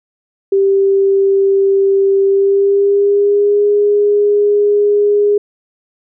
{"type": "tone with pitch glide", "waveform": "sine", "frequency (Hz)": [392, 411.7], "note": ["G4", "G#4"], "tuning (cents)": [0, -15], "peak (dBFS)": -8, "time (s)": [0.52, 5.38], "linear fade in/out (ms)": 5, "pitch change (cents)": 85, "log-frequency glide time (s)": [2.25, 3.65], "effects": []}